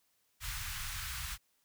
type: band-stop noise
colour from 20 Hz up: pink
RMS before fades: -40 dBFS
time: 0.4-1.38 s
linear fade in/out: 50 ms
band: 110 to 1200 Hz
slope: 24 dB/octave
effects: white hiss -75 dBFS RMS until 1.64 s